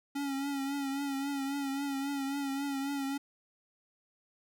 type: tone with vibrato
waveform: square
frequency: 277.2 Hz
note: C#4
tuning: in tune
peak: -33 dBFS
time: 0.15-3.18 s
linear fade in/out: 10 ms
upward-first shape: triangle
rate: 3.7 Hz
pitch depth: 50 cents each way
effects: none